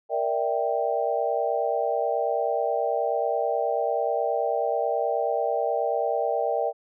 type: chord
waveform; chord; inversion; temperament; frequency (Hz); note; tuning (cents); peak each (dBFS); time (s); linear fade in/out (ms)
sine; E half-diminished seventh; second; equal with one note detuned; 466.2 / 587.3 / 656.6 / 784; Bb4 / D5 / E5 / G5; 0 / 0 / -7 / 0; -28; 0.09-6.73; 50
effects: none